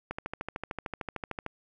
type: click train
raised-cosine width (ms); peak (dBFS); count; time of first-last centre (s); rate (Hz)
0.5; -19; 19; 0.11-1.463; 13.3
effects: none